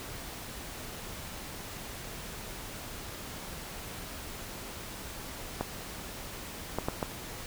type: clicks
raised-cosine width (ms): 1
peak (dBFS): -15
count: 4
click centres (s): 5.61 / 6.786 / 6.885 / 7.028
effects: pink hiss -42 dBFS RMS until 7.46 s